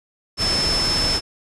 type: tone in noise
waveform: sine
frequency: 5274 Hz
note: E8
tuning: in tune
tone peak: -19 dBFS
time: 0.37-1.21 s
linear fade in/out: 50 ms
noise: pink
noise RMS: -24 dBFS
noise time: 0.37-1.21 s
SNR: +2 dB
effects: resampled to 24000 Hz